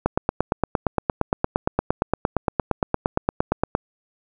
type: click train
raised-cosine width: 1 ms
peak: -4 dBFS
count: 33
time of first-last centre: 0.06-3.751 s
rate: 8.67 Hz
effects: none